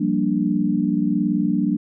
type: chord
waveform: sine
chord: G minor seventh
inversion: third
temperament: equal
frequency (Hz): 174.61 / 196 / 233.1 / 293.7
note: F3 / G3 / Bb3 / D4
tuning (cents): 0 / 0 / 0 / 0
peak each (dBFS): -25 / -22 / -23 / -22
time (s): 0-1.77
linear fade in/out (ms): 10
effects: none